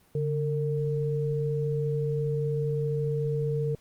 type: tone pair together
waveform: sine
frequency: 143.54 / 455.7 Hz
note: D3 / A#4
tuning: -39 / -39 cents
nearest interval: octave + minor sixth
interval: 2000 cents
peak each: -27 / -29 dBFS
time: 0.15-3.75 s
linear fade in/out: 2 ms
effects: pink hiss -62 dBFS RMS until 3.8 s + Opus 32 kbps